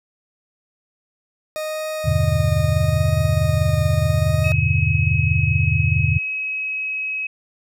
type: tone with vibrato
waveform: 40% pulse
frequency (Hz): 619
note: D#5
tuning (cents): -9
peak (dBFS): -23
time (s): 1.56-4.52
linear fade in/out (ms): 0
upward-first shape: triangle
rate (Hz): 0.77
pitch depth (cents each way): 13
type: chord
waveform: sine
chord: E minor seventh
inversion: none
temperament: just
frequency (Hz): 82.41 / 98.89 / 123.61 / 148.33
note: E2 / G2 / B2 / D3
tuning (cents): 0 / +16 / +2 / +18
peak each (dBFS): -21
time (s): 2.04-6.19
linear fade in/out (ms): 20
type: tone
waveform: sine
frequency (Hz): 2554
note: D#7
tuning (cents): +45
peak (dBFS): -22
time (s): 4.44-7.27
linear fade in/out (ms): 5
effects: none